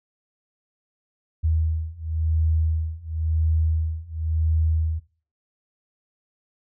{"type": "beating tone pair", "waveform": "sine", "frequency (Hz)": [79.3, 80.25], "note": ["D#2", "E2"], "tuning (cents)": [33, -46], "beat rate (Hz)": 0.95, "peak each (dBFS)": [-24, -23], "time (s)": [1.43, 5], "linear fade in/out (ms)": 20, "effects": ["noise-tail reverb RT60 0.4 s tail -18 dB re dry"]}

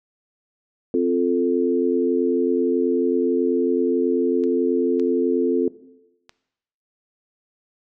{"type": "chord", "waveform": "sine", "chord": "F major", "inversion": "second", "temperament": "equal", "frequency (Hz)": [261.6, 349.2, 440], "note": ["C4", "F4", "A4"], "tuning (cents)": [0, 0, 0], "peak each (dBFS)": -21, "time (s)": [0.94, 5.68], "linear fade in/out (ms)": 2}
{"type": "clicks", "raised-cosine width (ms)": 0.2, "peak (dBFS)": [-27, -24, -25], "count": 3, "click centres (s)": [4.438, 4.997, 6.294]}
{"effects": ["noise-tail reverb RT60 0.9 s tail -17 dB re dry"]}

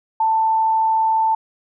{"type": "tone", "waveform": "sine", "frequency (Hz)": 887, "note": "A5", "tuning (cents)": 14, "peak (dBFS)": -14, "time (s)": [0.2, 1.35], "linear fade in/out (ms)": 5, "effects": []}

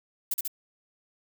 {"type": "noise with echo", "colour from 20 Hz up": "violet", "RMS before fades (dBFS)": -27, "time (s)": [0.31, 0.34], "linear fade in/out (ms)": 5, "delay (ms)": 69, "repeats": 2, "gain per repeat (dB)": -2, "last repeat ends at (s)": 0.478, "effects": []}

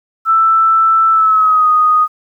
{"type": "tone with pitch glide", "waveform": "sine", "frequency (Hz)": [1325, 1243.4], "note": ["E6", "D#6"], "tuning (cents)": [9, -2], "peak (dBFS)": -7, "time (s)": [0.25, 2.08], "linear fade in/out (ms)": 50, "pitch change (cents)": -111, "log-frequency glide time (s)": [1.11, 1.68], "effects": ["8-bit"]}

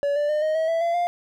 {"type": "tone with pitch steps", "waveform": "triangle", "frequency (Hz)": [570, 587, 604.6, 622.7, 641.3, 660.5, 680.2, 700.5], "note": ["C#5", "D5", "D#5", "D#5", "E5", "E5", "F5", "F5"], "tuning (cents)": [48, -1, -50, 1, -48, 3, -46, 5], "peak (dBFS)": -18, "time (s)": [0.03, 1.07], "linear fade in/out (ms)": 0, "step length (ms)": 130, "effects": []}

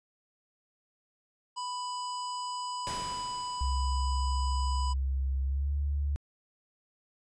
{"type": "harmonic tone", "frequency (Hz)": 992, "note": "B5", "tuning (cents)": 7, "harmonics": [1, 3, 5, 7, 8], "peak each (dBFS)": [-34, -46, -43, -52, -48], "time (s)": [1.56, 4.94], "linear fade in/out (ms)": 20}
{"type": "noise with exponential decay", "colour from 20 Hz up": "pink", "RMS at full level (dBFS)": -37, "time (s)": [2.87, 4.21], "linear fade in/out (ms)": 0, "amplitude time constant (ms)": 290}
{"type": "tone with pitch glide", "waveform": "sine", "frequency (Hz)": [66.8, 71.59], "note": ["C2", "D2"], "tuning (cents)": [36, -44], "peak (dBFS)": -27, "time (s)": [3.61, 6.16], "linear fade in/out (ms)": 0, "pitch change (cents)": 120, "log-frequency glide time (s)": [5.43, 5.73]}
{"effects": ["resampled to 22050 Hz"]}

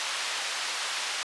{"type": "band-pass noise", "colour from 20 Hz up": "white", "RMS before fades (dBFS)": -32, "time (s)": [0, 1.23], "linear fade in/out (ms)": 0, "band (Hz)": [780, 4700], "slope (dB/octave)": 12, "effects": ["resampled to 24000 Hz"]}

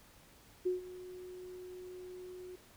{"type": "tone with ADSR envelope", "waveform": "sine", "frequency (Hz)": 364.8, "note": "F#4", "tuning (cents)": -24, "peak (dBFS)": -28, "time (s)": [0.65, 2.56], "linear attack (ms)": 16, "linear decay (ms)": 140, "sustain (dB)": -17, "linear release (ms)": 8, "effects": ["pink hiss -61 dBFS RMS until 2.76 s"]}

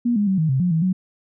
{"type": "tone with pitch steps", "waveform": "sine", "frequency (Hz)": [239.1, 205.9, 191.1, 158.5, 132.2, 178.6, 161.4, 185.2], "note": ["A#3", "G#3", "G3", "D#3", "C3", "F3", "E3", "F#3"], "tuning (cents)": [44, -15, -44, 32, 18, 39, -36, 2], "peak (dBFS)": -16, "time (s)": [0.05, 0.93], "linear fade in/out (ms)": 10, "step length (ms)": 110, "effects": []}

